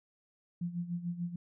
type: tone with tremolo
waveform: sine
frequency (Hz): 173.7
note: F3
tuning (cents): -9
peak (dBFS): -31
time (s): 0.61-1.36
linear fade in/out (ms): 5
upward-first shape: sine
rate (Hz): 6.8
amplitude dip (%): 75
effects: none